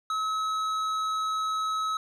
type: tone with tanh clipping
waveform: sine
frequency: 1287 Hz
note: E6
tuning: 42 cents flat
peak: -28 dBFS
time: 0.1-1.97 s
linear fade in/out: 2 ms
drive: 11 dB
effects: none